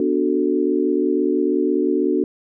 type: chord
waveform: sine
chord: B minor seventh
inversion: none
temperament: equal with one note detuned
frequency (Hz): 247.7 / 293.7 / 370 / 440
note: B3 / D4 / F#4 / A4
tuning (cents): +5 / 0 / 0 / 0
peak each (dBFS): -24 / -20 / -20 / -24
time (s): 0-2.24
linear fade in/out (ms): 2
effects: none